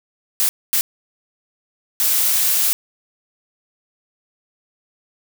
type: noise bursts at uneven times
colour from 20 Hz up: blue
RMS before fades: -17 dBFS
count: 3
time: 0.4-0.49 / 0.73-0.81 / 2-2.73 s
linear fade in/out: 0 ms
effects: none